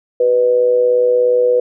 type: tone with amplitude modulation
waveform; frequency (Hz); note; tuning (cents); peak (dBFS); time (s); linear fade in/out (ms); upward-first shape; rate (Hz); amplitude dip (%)
sine; 493.9; B4; 0; -7; 0.2-1.6; 5; sine; 117; 55
effects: none